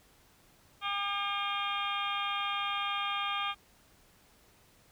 harmonic tone with a mistuned harmonic, 402.4 Hz, G4, 45 cents sharp, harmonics 2 / 3 / 4 / 5 / 6 / 7 / 8 / 9, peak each -39 / -34 / -43 / -45 / -39 / -45 / -38 / -44 dBFS, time 0.81-3.55 s, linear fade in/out 50 ms, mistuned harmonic 5, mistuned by +120 cents, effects pink hiss -63 dBFS RMS until 4.91 s

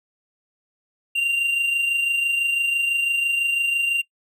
triangle tone pair together, 2774 / 2800 Hz, F7 / F7, -12 / +4 cents, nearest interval unison, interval 16 cents, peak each -17 / -28 dBFS, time 1.15-4.02 s, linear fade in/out 10 ms, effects noise-tail reverb RT60 0.1 s tail -23 dB re dry

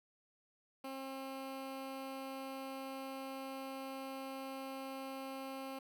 15% pulse tone with notch filter, 267.8 Hz, C4, 40 cents sharp, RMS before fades -45 dBFS, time 0.84-5.79 s, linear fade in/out 5 ms, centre 6800 Hz, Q 1.5, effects none

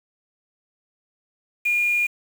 sine tone with quantisation, 2424 Hz, D#7, 46 cents flat, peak -18 dBFS, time 1.65-2.07 s, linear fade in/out 10 ms, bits 6, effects none

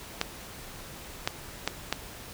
clicks, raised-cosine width 0.2 ms, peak -8 dBFS, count 4, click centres 0.214 / 1.275 / 1.676 / 1.926 s, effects pink hiss -44 dBFS RMS until 2.33 s

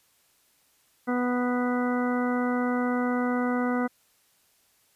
harmonic tone, 246.9 Hz, B3, in tune, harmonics 1 / 2 / 3 / 4 / 5 / 6 / 8, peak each -25 / -31 / -34 / -38 / -35 / -36 / -40 dBFS, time 1.07-3.88 s, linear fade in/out 20 ms, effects white hiss -65 dBFS RMS until 4.95 s + resampled to 32000 Hz

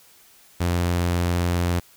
sawtooth tone with vibrato, 87.31 Hz, F2, in tune, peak -16 dBFS, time 0.6-1.8 s, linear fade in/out 10 ms, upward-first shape square, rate 20 Hz, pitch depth 21 cents each way, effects white hiss -53 dBFS RMS until 1.96 s

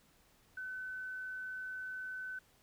sine tone, 1514 Hz, F#6, 39 cents sharp, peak -40 dBFS, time 0.57-2.39 s, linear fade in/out 5 ms, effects pink hiss -68 dBFS RMS until 2.62 s

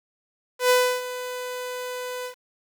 sawtooth tone with ADSR envelope, 499.6 Hz, B4, 20 cents sharp, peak -11 dBFS, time 0.59-2.35 s, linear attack 110 ms, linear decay 310 ms, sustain -15 dB, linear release 97 ms, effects 8-bit

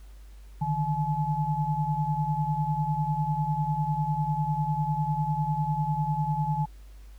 sine tone cluster, 146.6 / 156.6 / 856 Hz, D3 / D#3 / A5, -3 / +11 / -48 cents, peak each -29 dBFS, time 0.61-6.66 s, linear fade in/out 10 ms, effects added 50 Hz sine -44 dBFS peak until 7.18 s + pink hiss -61 dBFS RMS until 7.18 s

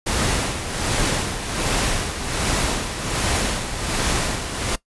pink noise with tremolo, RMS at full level -20 dBFS, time 0.06-4.76 s, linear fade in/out 10 ms, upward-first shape sine, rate 1.3 Hz, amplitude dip 60%, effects noise-tail reverb RT60 0.1 s tail -19 dB re dry + resampled to 24000 Hz

